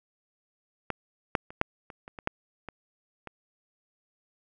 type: clicks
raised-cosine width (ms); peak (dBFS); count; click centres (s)
0.5; -14 / -8 / -28 / -7 / -28 / -28 / -25 / -11 / -23 / -24; 10; 0.903 / 1.352 / 1.505 / 1.614 / 1.902 / 2.079 / 2.188 / 2.274 / 2.687 / 3.273
effects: none